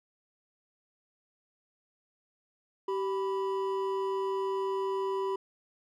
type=tone pair together; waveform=triangle; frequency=386.8 / 989.1 Hz; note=G4 / B5; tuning=-23 / +2 cents; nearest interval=octave + major third; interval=1625 cents; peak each=-28 / -33 dBFS; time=2.88-5.36 s; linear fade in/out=5 ms; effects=none